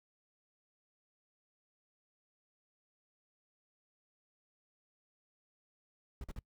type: noise bursts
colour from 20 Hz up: brown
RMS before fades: -42 dBFS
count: 3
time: 6.21-6.39 s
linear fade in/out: 2 ms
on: 30 ms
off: 45 ms
effects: noise-tail reverb RT60 0.1 s tail -23 dB re dry